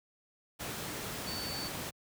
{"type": "tone in noise", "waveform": "sine", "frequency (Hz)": 4516, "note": "C#8", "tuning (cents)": 31, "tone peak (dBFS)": -39, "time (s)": [1.26, 1.69], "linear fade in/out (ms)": 20, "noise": "pink", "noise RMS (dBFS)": -39, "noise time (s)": [0.59, 1.91], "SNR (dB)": -3, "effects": ["high-pass 80 Hz 12 dB/octave"]}